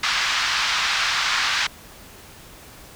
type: band-pass noise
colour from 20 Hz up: pink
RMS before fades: -22 dBFS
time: 0.03-1.67 s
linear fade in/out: 5 ms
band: 1100 to 5400 Hz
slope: 24 dB/octave
effects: pink hiss -44 dBFS RMS until 2.95 s